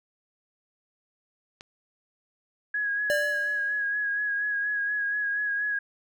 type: click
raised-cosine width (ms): 0.2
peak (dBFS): -25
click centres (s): 1.609
type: tone with vibrato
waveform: sine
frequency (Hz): 1661.2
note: G#6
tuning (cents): 0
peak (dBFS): -25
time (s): 2.74-5.79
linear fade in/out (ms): 5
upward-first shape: sine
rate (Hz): 4.2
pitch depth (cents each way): 30
type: tone with exponential decay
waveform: square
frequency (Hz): 589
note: D5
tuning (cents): +5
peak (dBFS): -23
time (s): 3.1-3.89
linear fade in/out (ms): 0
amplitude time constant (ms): 170
effects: none